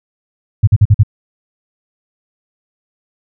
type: tone bursts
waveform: sine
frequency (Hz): 103.7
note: G#2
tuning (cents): -2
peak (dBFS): -3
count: 5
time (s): 0.63-1.034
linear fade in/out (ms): 10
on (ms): 44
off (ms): 46
effects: none